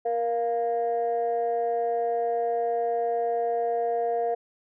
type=tone pair together; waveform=sine; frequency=469.6 / 698.5 Hz; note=A#4 / F5; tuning=+13 / 0 cents; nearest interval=perfect fifth; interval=687 cents; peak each=-25 dBFS; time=0.05-4.35 s; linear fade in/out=10 ms; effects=tanh soft clip ceiling -18 dBFS